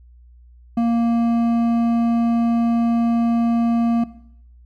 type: tone with hard clipping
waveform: sine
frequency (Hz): 233.1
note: A#3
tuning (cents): 0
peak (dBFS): -17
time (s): 0.77-4.04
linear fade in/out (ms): 5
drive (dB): 8
effects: noise-tail reverb RT60 0.7 s tail -17 dB re dry + added 60 Hz sine -44 dBFS peak until 4.65 s